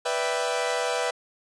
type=chord; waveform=sawtooth; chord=E minor seventh; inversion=second; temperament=equal; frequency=493.9 / 587.3 / 659.3 / 784 Hz; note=B4 / D5 / E5 / G5; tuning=0 / 0 / 0 / 0 cents; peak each=-24 / -29 / -26 / -28 dBFS; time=0.05-1.11 s; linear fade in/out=10 ms; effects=resampled to 22050 Hz